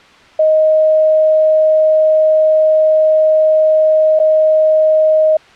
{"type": "tone with dropouts", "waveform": "sine", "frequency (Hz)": 625, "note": "D#5", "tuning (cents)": 8, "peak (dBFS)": -7, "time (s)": [0.39, 5.37], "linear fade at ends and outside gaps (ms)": 5, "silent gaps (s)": [4.191, 4.198], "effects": ["white hiss -42 dBFS RMS until 5.55 s", "low-pass 3000 Hz 12 dB/octave"]}